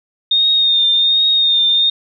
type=tone with vibrato; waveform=sine; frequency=3673 Hz; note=A#7; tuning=26 cents flat; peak=-10 dBFS; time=0.31-1.9 s; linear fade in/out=5 ms; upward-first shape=triangle; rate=1.3 Hz; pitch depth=38 cents each way; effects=none